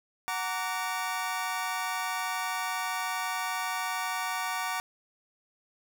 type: chord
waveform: 25% pulse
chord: Gb augmented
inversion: none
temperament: just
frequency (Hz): 740 / 925 / 1156.2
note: Gb5 / Bb5 / D6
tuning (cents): 0 / -14 / -27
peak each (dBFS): -31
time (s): 0.28-4.8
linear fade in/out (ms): 0
effects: none